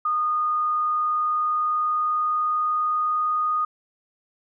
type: tone with pitch glide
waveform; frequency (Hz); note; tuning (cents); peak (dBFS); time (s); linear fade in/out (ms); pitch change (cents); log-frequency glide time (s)
sine; 1228 to 1235.8; D#6 to D#6; -23 to -12; -20; 0.05-3.65; 5; +11; 0.74-3.5
effects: none